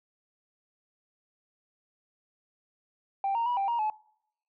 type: tone with pitch steps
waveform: sine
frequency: 786 / 927 / 972 / 787 / 942 / 858 Hz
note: G5 / A#5 / B5 / G5 / A#5 / A5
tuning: +4 / -10 / -28 / +7 / +18 / -44 cents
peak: -24 dBFS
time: 3.24-3.9 s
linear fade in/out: 2 ms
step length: 110 ms
effects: noise-tail reverb RT60 0.7 s tail -25 dB re dry + tanh soft clip ceiling -23 dBFS